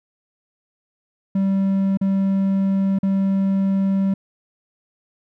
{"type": "tone with dropouts", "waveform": "triangle", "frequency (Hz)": 194.2, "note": "G3", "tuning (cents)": -16, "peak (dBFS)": -14, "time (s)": [1.35, 4.14], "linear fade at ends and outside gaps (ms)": 5, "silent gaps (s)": [[1.973, 2.012], [2.988, 3.03]], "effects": []}